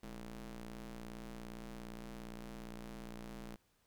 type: ring-modulated tone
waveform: sawtooth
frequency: 117.2 Hz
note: A#2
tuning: 10 cents sharp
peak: -39 dBFS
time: 0.03-3.56 s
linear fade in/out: 5 ms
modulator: 88.5 Hz
effects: pink hiss -75 dBFS RMS until 3.86 s